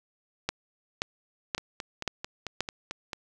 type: two click trains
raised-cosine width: 0.2 ms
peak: -17 / -10 dBFS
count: 8 / 5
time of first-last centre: 1.58-3.132 / 0.49-2.606 s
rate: 4.51 / 1.89 Hz
effects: none